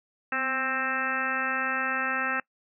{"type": "harmonic tone with a mistuned harmonic", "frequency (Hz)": 263.4, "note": "C4", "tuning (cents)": 12, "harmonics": [1, 2, 3, 4, 5, 6, 7, 8, 9, 10], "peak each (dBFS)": [-38, -39, -37, -40, -31, -32, -32, -43, -43, -35], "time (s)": [0.32, 2.4], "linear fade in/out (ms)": 2, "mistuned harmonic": 1, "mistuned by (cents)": -53, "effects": ["noise-tail reverb RT60 0.1 s tail -23 dB re dry"]}